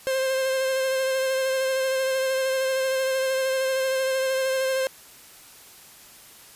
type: tone with vibrato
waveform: 45% pulse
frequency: 527 Hz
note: C5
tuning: 12 cents sharp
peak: -22 dBFS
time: 0.07-4.87 s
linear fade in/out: 0 ms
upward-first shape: sine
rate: 13 Hz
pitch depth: 18 cents each way
effects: white hiss -48 dBFS RMS until 6.55 s + resampled to 32000 Hz